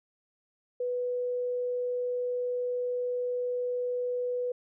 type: tone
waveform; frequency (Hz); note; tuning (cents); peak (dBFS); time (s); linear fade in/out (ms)
sine; 493.5; B4; -1; -28; 0.8-4.52; 5
effects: none